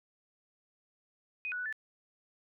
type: tone with pitch steps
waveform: sine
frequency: 2499 / 1471 / 1484 / 1752 Hz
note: D#7 / F#6 / F#6 / A6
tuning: +7 / -11 / +5 / -8 cents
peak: -34 dBFS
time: 1.45-1.726 s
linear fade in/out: 0 ms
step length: 69 ms
effects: none